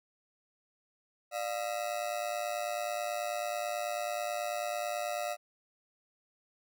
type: ring-modulated tone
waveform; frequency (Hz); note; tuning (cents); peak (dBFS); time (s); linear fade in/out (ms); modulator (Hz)
40% pulse; 651; E5; -22; -29; 1.31-5.37; 50; 54.6
effects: none